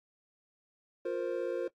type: chord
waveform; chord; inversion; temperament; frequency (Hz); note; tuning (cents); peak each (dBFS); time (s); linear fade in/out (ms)
triangle; F suspended fourth; none; equal with one note detuned; 353.3 / 466.2 / 523.3; F4 / Bb4 / C5; +20 / 0 / 0; -34; 1.05-1.68; 5
effects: noise-tail reverb RT60 0.1 s tail -19 dB re dry + AAC 48 kbps